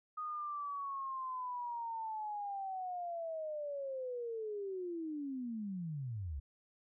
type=linear sweep; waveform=sine; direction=down; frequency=1244.5 to 63.3 Hz; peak=-38 dBFS; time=0.17-6.4 s; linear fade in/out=10 ms; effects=none